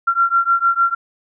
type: beating tone pair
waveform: sine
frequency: 1368 / 1374.6 Hz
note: F6 / F6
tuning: -36 / -28 cents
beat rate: 6.6 Hz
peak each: -16 dBFS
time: 0.07-0.95 s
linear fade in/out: 10 ms
effects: none